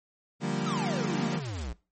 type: chord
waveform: 35% pulse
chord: G minor seventh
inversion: second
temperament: equal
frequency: 146.83 / 174.61 / 196 / 233.1 Hz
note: D3 / F3 / G3 / Bb3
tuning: 0 / 0 / 0 / 0 cents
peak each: -32 dBFS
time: 0.4-1.41 s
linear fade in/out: 50 ms
type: noise with tremolo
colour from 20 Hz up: white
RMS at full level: -43 dBFS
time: 0.64-1.7 s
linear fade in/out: 50 ms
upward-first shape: sine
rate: 7.6 Hz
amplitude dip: 50%
type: exponential sweep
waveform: square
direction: down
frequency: 1357 to 54.8 Hz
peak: -34 dBFS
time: 0.66-1.73 s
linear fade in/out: 5 ms
effects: noise-tail reverb RT60 0.3 s tail -19 dB re dry + MP3 32 kbps